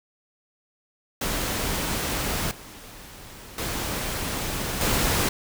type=noise with level steps; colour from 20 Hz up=pink; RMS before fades=-27 / -43 / -29 / -23 dBFS; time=1.21-5.29 s; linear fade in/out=5 ms; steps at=2.51 / 3.58 / 4.81 s; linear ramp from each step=2 ms; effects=none